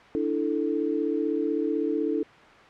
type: chord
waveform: sine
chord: D suspended second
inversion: none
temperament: equal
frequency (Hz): 293.7 / 329.6 / 440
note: D4 / E4 / A4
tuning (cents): 0 / 0 / 0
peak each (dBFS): -28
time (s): 0.15-2.23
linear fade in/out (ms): 0
effects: white hiss -49 dBFS RMS until 2.69 s + low-pass 2000 Hz 12 dB/octave